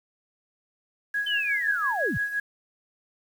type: tone with tremolo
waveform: sine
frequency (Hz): 1661.2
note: G#6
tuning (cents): 0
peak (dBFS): -23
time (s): 1.14-2.4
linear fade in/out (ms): 5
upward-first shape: sine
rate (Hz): 5.8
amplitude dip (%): 65
type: linear sweep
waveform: sine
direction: down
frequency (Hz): 3112 to 62.7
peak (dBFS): -26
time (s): 1.26-2.18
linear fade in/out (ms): 10
effects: 8-bit